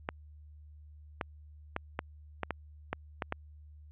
clicks, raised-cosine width 0.5 ms, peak -17 dBFS, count 9, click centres 0.089 / 1.212 / 1.764 / 1.991 / 2.433 / 2.507 / 2.93 / 3.222 / 3.324 s, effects added 75 Hz sine -50 dBFS peak until 3.91 s + resampled to 8000 Hz

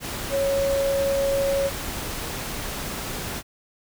sine tone in noise, 552 Hz, C#5, 7 cents flat, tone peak -20 dBFS, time 0.3-1.71 s, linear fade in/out 50 ms, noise pink, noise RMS -31 dBFS, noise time 0-3.43 s, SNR +8 dB, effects none

